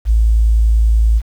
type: tone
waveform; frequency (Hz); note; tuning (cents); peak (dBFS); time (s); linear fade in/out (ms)
sine; 55.2; A1; +6; -8; 0.05-1.22; 50
effects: 7-bit